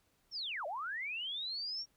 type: linear two-way sweep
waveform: sine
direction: down then up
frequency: 5650 to 552 to 5650 Hz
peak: -37 dBFS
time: 0.31-1.86 s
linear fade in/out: 50 ms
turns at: 0.66 s
effects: pink hiss -74 dBFS RMS until 1.96 s